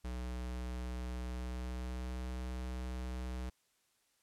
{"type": "tone with pitch glide", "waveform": "square", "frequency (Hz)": [61.74, 62.67], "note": ["B1", "B1"], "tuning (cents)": [0, 26], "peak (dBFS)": -39, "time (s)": [0.04, 3.5], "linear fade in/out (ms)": 10, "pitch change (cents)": 26, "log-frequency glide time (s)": [1.29, 2.26], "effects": ["white hiss -75 dBFS RMS until 4.22 s", "low-pass 11000 Hz 12 dB/octave"]}